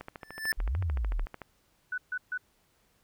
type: click train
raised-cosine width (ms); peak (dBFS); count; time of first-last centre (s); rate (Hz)
0.5; -25; 20; 0.01-1.417; 13.5
type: tone with exponential growth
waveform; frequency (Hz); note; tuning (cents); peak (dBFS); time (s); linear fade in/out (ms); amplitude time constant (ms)
square; 1760; A6; 0; -24; 0.21-0.52; 1; 67
type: exponential two-way sweep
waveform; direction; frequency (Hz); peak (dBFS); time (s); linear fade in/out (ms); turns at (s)
sine; up then down; 31.74 to 98 to 31.74; -27; 0.57-1.26; 20; 0.8
type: tone bursts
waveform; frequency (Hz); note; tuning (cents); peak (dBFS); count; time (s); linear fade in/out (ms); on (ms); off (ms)
sine; 1489; F#6; +11; -30; 3; 1.92-2.377; 5; 59; 140
effects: pink hiss -69 dBFS RMS until 3.03 s